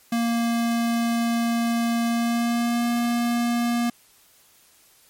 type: tone with pitch glide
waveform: square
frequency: 233.1 to 237.3 Hz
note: A#3 to A#3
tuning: 0 to +31 cents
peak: -21 dBFS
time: 0.12-3.9 s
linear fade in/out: 5 ms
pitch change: +31 cents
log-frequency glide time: 2.08-2.87 s
effects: white hiss -56 dBFS RMS until 5.09 s + MP3 64 kbps